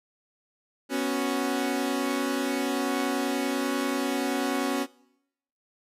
sawtooth chord, B suspended second, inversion none, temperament equal, 246.9 / 277.2 / 370 Hz, B3 / C#4 / F#4, 0 / 0 / 0 cents, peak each -27 / -24 / -28 dBFS, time 0.89-4.87 s, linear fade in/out 50 ms, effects noise-tail reverb RT60 0.8 s tail -22 dB re dry + resampled to 32000 Hz

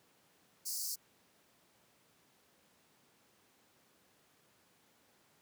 pink high-pass noise, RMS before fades -39 dBFS, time 0.65-0.96 s, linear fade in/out 20 ms, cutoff 4500 Hz, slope 96 dB/octave, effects pink hiss -69 dBFS RMS until 5.41 s + high-pass 150 Hz 12 dB/octave

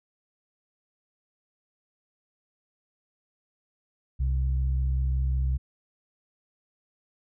sine tone pair together, 65.41 / 130.81 Hz, C2 / C3, 0 / 0 cents, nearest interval octave, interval 1200 cents, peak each -23 / -32 dBFS, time 4.19-5.58 s, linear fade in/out 20 ms, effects none

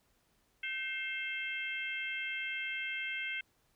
harmonic tone with a mistuned harmonic, 531 Hz, C5, 25 cents sharp, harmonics 3 / 4 / 5 / 6, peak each -42 / -38 / -41 / -45 dBFS, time 0.63-3.41 s, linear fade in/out 5 ms, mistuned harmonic 3, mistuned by -53 cents, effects pink hiss -73 dBFS RMS until 3.75 s

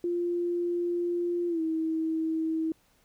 sine tone with pitch glide, 348.1 to 321.1 Hz, F4 to E4, -6 to -45 cents, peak -26 dBFS, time 0.04-2.72 s, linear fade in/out 2 ms, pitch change -139 cents, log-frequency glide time 1.48-1.61 s, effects pink hiss -66 dBFS RMS until 3.04 s

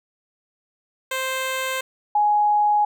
10% pulse / sine tone pair in turn, 523.3 / 834.5 Hz, C5 / G#5, 0 / +8 cents, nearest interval minor sixth, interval 808 cents, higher second, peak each -15 dBFS, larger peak neither, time 1.11-1.81 / 2.15-2.85 s, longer neither, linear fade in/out 5 ms, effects none

